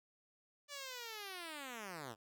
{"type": "linear sweep", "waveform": "5% pulse", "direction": "down", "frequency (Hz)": [587.3, 100.7], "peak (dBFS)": -34, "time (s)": [0.68, 2.16], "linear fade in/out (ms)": 50, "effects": []}